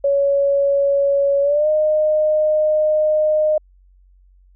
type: tone with pitch glide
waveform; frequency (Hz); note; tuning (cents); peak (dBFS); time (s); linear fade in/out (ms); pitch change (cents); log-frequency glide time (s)
sine; 560 to 614.2; C#5 to D#5; +18 to -23; -13; 0.04-3.58; 5; +159; 1.42-1.68
effects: added 46 Hz sine -48 dBFS peak until 4.55 s